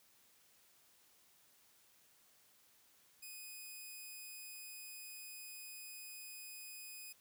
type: tone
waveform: 5% pulse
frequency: 2500 Hz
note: D#7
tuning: 8 cents sharp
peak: -39 dBFS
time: 3.22-7.13 s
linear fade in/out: 10 ms
effects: white hiss -69 dBFS RMS until 7.2 s + high-pass 60 Hz 12 dB/octave